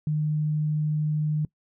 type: tone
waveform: sine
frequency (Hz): 152.2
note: D#3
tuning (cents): -38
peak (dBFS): -22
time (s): 0.07-1.45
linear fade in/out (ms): 2
effects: noise-tail reverb RT60 0.1 s tail -22 dB re dry